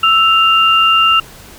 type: tone pair together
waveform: sine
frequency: 1318.6 / 2794 Hz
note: E6 / F7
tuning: 0 / 0 cents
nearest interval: octave + minor second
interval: 1300 cents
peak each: -10 dBFS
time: 0.03-1.2 s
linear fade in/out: 5 ms
effects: pink hiss -37 dBFS RMS until 1.58 s